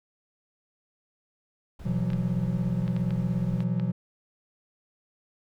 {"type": "noise", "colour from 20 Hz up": "brown", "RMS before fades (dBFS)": -42, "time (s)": [1.79, 3.64], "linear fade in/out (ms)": 5}
{"type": "chord", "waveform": "triangle", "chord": "B suspended fourth", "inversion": "none", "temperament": "equal with one note detuned", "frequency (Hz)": [123.47, 167.89, 185], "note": ["B2", "E3", "F#3"], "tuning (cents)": [0, 32, 0], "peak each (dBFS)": -27, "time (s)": [1.85, 3.92], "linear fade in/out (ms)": 10}
{"type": "clicks", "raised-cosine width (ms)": 0.3, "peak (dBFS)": -26, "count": 7, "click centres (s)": [2.103, 2.133, 2.879, 2.965, 3.107, 3.605, 3.798]}
{"effects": []}